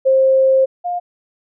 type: tone pair in turn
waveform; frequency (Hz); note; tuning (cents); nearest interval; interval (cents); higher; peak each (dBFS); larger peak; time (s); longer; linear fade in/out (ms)
sine; 530 / 707.5; C5 / F5; +22 / +22; perfect fourth; 500; second; -9 / -18; first; 0.05-0.66 / 0.84-1; first; 20
effects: none